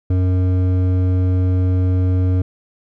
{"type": "tone with hard clipping", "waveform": "triangle", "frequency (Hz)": 92, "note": "F#2", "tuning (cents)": -9, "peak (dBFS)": -15, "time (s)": [0.1, 2.42], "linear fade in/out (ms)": 5, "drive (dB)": 14, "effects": []}